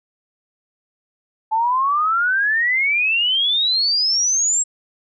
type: exponential sweep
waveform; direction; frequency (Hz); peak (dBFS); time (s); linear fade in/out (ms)
sine; up; 864 to 7690; -15; 1.51-4.64; 20
effects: none